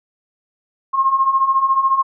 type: beating tone pair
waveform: sine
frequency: 1062 / 1076 Hz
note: C6 / C6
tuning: +25 / +48 cents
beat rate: 14 Hz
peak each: -19 / -14 dBFS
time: 0.93-2.03 s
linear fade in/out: 20 ms
effects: none